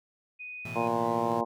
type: tone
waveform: sine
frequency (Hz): 2489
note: D#7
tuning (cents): 0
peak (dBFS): -38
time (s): 0.39-0.88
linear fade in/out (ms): 20
type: chord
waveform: sawtooth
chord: A suspended second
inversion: none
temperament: equal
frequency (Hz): 110 / 123.47 / 164.81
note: A2 / B2 / E3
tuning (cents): 0 / 0 / 0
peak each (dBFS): -38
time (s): 0.65-1.41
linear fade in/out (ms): 5
type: harmonic tone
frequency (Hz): 116.54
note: A#2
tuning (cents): 0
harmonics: 2 / 3 / 4 / 5 / 6 / 7 / 8 / 9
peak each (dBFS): -34 / -34 / -34 / -34 / -34 / -34 / -34 / -34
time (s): 0.75-1.45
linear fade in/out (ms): 20
effects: none